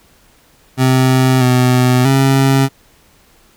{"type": "tone with pitch steps", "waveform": "25% pulse", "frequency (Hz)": [129.9, 125.9, 135.3], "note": ["C3", "B2", "C#3"], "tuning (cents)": [-12, 34, -42], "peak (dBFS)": -5, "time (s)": [0.77, 2.69], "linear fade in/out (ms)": 50, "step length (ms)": 640, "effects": ["pink hiss -50 dBFS RMS until 3.56 s"]}